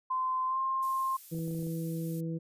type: tone with pitch glide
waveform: sine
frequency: 1033 to 1059 Hz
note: C6 to C6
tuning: -22 to +21 cents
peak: -28 dBFS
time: 0.1-1.17 s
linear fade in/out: 10 ms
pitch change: +43 cents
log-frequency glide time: 0.46-0.59 s
type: noise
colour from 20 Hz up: violet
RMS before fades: -47 dBFS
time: 0.82-2.21 s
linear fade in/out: 10 ms
type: harmonic tone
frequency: 164 Hz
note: E3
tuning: 9 cents flat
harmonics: 1 / 2 / 3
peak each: -33 / -39 / -43 dBFS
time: 1.31-2.39 s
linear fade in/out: 20 ms
type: clicks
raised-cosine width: 2 ms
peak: -37 dBFS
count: 8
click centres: 1.346 / 1.389 / 1.479 / 1.51 / 1.547 / 1.592 / 1.626 / 1.668 s
effects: resampled to 32000 Hz